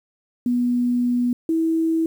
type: tone pair in turn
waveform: sine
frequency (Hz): 244.3 / 325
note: B3 / E4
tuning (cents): -19 / -24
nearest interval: perfect fourth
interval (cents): 495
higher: second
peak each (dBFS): -17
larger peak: neither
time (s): 0.46-1.33 / 1.49-2.06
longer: first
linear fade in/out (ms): 2
effects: 8-bit